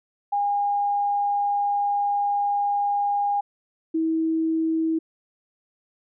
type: tone pair in turn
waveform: sine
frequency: 813 / 322.6 Hz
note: G#5 / E4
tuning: -37 / -37 cents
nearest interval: octave + major third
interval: 1600 cents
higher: first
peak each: -20 dBFS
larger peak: neither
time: 0.32-3.41 / 3.94-4.99 s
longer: first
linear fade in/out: 10 ms
effects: none